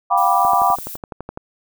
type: chord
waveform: sine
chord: G dominant seventh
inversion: third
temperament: just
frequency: 705.6 / 784 / 980 / 1176 Hz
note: F5 / G5 / B5 / D6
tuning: +18 / 0 / -14 / +2 cents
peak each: -18 dBFS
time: 0.1-0.76 s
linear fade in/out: 20 ms
type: noise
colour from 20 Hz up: violet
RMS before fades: -32 dBFS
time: 0.17-0.97 s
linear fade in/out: 10 ms
type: click train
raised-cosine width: 1 ms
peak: -15 dBFS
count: 12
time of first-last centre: 0.45-1.374 s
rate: 11.9 Hz
effects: none